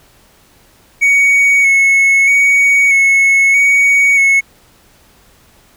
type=tone with vibrato; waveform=triangle; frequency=2217 Hz; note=C#7; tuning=in tune; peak=-5 dBFS; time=1.01-4.41 s; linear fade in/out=20 ms; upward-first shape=square; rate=0.79 Hz; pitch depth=19 cents each way; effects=pink hiss -48 dBFS RMS until 5.76 s